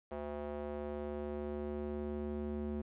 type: tone with band-pass filter sweep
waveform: square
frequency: 73.42 Hz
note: D2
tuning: in tune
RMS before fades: -40 dBFS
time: 0.11-2.82 s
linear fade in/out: 10 ms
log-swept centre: 590 to 280 Hz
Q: 1.6
effects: resampled to 8000 Hz + 12-bit